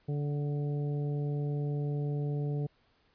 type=harmonic tone with a mistuned harmonic; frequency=145.2 Hz; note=D3; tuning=19 cents flat; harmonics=1 / 2 / 3 / 4 / 5; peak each=-30 / -42 / -40 / -50 / -51 dBFS; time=0.08-2.67 s; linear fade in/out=10 ms; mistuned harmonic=5; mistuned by=+25 cents; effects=pink hiss -69 dBFS RMS until 3.14 s + resampled to 11025 Hz